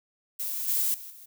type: noise with level steps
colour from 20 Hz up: violet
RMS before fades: -32 / -26 / -42 / -48 dBFS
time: 0.39-1.26 s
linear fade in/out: 10 ms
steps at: 0.68 / 0.94 / 1.1 s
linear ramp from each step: 2 ms
effects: none